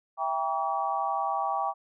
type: chord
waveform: sine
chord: E diminished seventh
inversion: none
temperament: just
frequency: 659.3 / 791.1 / 949.3 / 1139.2 Hz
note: E5 / G5 / Bb5 / Db6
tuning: 0 / +16 / +31 / +47 cents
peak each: -35 / -29 / -34 / -31 dBFS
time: 0.17-1.74 s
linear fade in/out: 50 ms
effects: none